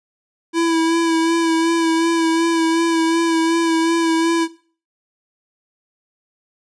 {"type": "tone with vibrato", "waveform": "square", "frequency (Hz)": 330, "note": "E4", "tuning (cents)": 2, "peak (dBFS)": -15, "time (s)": [0.53, 4.48], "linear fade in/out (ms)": 50, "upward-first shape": "sine", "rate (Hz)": 2.7, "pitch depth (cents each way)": 25, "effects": ["noise-tail reverb RT60 0.4 s tail -17 dB re dry", "resampled to 22050 Hz"]}